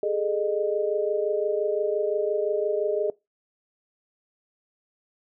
sine tone cluster, 409.9 / 435.7 / 613 Hz, G#4 / A4 / D#5, -23 / -17 / -26 cents, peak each -27 dBFS, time 0.03-3.1 s, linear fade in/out 2 ms, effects noise-tail reverb RT60 0.2 s tail -22 dB re dry

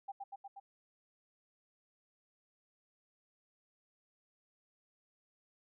sine tone with echo, 793 Hz, G5, 20 cents sharp, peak -39 dBFS, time 0.08-0.12 s, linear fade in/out 10 ms, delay 120 ms, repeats 4, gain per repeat -2 dB, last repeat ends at 0.6 s, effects none

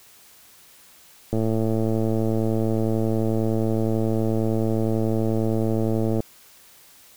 click train, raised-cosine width 2 ms, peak -11 dBFS, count 542, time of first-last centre 1.33-6.204 s, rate 111 Hz, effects white hiss -51 dBFS RMS until 7.16 s

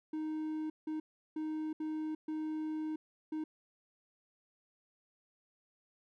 triangle tone bursts at uneven times, 311.1 Hz, D#4, in tune, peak -33 dBFS, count 6, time 0.13-0.7 / 0.87-1 / 1.36-1.73 / 1.8-2.15 / 2.28-2.96 / 3.32-3.44 s, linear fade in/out 5 ms, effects none

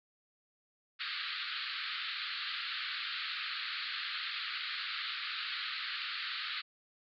white band-pass noise, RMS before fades -39 dBFS, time 0.99-6.62 s, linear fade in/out 20 ms, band 1200 to 4500 Hz, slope 96 dB/octave, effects none

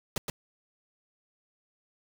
pink noise with echo, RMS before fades -30 dBFS, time 0.16-0.18 s, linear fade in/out 2 ms, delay 120 ms, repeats 1, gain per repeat -4 dB, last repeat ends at 0.3 s, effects none

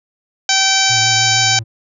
harmonic tone, 773 Hz, G5, 24 cents flat, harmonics 1 / 2 / 3 / 4 / 5 / 6 / 7 / 8 / 9, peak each -20 / -20 / -20 / -20 / -20 / -20 / -20 / -20 / -20 dBFS, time 0.49-1.59 s, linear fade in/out 2 ms
triangle tone with vibrato, 113.9 Hz, A#2, 40 cents flat, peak -21 dBFS, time 0.89-1.64 s, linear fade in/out 20 ms, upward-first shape sine, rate 6.4 Hz, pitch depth 45 cents each way
effects none

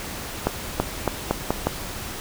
accelerating click train, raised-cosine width 1 ms, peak -5 dBFS, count 6, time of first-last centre 0.47-1.67 s, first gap 330 ms, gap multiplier 0.84, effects pink hiss -33 dBFS RMS until 2.2 s

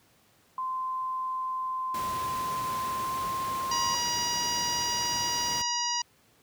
sine tone with pitch glide, 1036 to 1053.5 Hz, C6 to C6, -17 to +12 cents, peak -29 dBFS, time 0.58-3.95 s, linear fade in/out 2 ms, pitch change +29 cents, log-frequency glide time 2.72-3.37 s
pink noise, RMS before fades -39 dBFS, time 1.94-5.62 s, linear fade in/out 5 ms
harmonic tone, 960 Hz, B5, 49 cents flat, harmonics 1 / 2 / 3 / 4 / 5 / 6 / 7, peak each -32 / -40 / -37 / -44 / -32 / -32 / -43 dBFS, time 3.71-6.02 s, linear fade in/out 5 ms
effects pink hiss -63 dBFS RMS until 6.42 s + high-pass 80 Hz 12 dB/octave

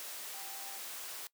sine tone in noise, 784 Hz, G5, in tune, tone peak -51 dBFS, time 0.34-0.78 s, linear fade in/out 0 ms, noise white, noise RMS -44 dBFS, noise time 0-1.27 s, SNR -10 dB, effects noise-tail reverb RT60 0.1 s tail -21 dB re dry + high-pass 400 Hz 12 dB/octave

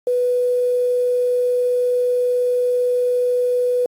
sine tone with quantisation, 493.9 Hz, B4, in tune, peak -15 dBFS, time 0.07-3.86 s, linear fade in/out 2 ms, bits 7, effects AAC 48 kbps

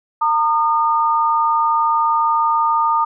sine tone pair together, 913.2 / 1219 Hz, A#5 / D#6, -36 / -36 cents, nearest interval perfect fourth, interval 500 cents, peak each -16 dBFS, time 0.21-3.05 s, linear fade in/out 10 ms, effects none

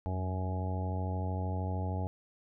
harmonic tone with a mistuned harmonic, 93.1 Hz, F#2, 11 cents sharp, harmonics 1 / 2 / 3 / 4 / 5 / 6 / 7 / 8 / 9, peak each -32 / -41 / -44 / -49 / -46 / -50 / -45 / -51 / -43 dBFS, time 0.06-2.07 s, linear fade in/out 0 ms, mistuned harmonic 1, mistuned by -59 cents, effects none

